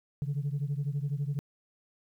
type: beating tone pair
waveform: sine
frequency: 138.59 / 150.59 Hz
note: C#3 / D3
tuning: 0 / +44 cents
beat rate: 12 Hz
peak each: -30 / -32 dBFS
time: 0.22-1.39 s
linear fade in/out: 0 ms
effects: tanh soft clip ceiling -25 dBFS + 11-bit